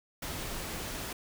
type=noise; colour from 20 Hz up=pink; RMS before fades=-38 dBFS; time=0.22-1.13 s; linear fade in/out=5 ms; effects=none